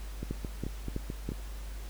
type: two click trains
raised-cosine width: 3 ms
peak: -20 / -23 dBFS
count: 4 / 6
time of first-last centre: 0.31-1.29 / 0.23-1.319 s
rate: 3.06 / 4.59 Hz
effects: added 50 Hz sine -38 dBFS peak until 1.89 s + pink hiss -51 dBFS RMS until 1.89 s